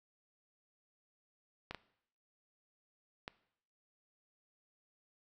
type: clicks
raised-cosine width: 0.3 ms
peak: -25 dBFS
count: 3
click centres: 1.71 / 1.747 / 3.279 s
effects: noise-tail reverb RT60 0.7 s tail -19 dB re dry